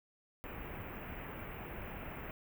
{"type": "band-stop noise", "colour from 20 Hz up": "pink", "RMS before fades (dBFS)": -45, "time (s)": [0.44, 2.31], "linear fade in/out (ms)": 0, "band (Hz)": [2700, 15000], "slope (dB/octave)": 48, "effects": []}